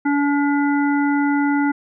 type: harmonic tone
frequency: 286.1 Hz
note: D4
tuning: 45 cents flat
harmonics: 1 / 3 / 5 / 7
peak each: -16 / -24 / -26 / -30 dBFS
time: 0.05-1.72 s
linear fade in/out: 10 ms
effects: none